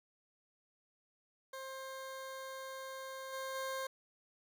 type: tone with level steps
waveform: 20% pulse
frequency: 530 Hz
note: C5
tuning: 22 cents sharp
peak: -39 / -35 / -33 dBFS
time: 1.53-3.87 s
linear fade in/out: 5 ms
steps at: 3.32 / 3.54 s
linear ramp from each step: 20 ms
effects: none